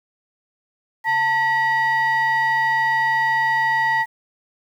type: tone pair together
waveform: sine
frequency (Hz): 893 / 1924.2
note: A5 / B6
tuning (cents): +25 / -46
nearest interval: octave + minor second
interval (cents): 1329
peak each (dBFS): -17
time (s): 1.04-4.06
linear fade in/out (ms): 50
effects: tanh soft clip ceiling -13 dBFS + 8-bit